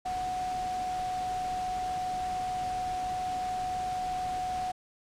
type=tone in noise; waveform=sine; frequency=737 Hz; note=F#5; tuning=7 cents flat; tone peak=-30 dBFS; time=0.05-4.72 s; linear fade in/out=10 ms; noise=pink; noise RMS=-43 dBFS; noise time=0.05-4.72 s; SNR=+10 dB; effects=low-pass 8000 Hz 12 dB/octave